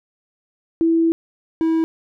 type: tone pair in turn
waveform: sine / triangle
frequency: 329.6 / 324.5 Hz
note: E4 / E4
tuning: 0 / -27 cents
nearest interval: unison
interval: 27 cents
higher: first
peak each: -13 dBFS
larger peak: neither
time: 0.81-1.12 / 1.61-1.84 s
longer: first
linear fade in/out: 0 ms
effects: none